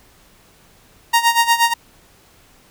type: tone with tremolo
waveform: sawtooth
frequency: 932.3 Hz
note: A#5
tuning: in tune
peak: -6 dBFS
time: 1.13-1.74 s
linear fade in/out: 10 ms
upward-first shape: sine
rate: 8.4 Hz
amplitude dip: 80%
effects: pink hiss -51 dBFS RMS until 2.7 s